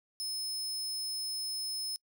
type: tone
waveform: sawtooth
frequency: 5200 Hz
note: E8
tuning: 24 cents flat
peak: -32 dBFS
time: 0.2-1.96 s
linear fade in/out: 0 ms
effects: noise-tail reverb RT60 0.1 s tail -26 dB re dry